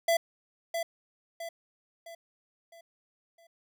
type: tone with echo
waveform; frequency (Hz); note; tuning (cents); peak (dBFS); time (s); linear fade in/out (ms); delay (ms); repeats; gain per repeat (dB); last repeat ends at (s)
square; 670; E5; +28; -23; 0.08-0.17; 5; 660; 5; -7; 3.47
effects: none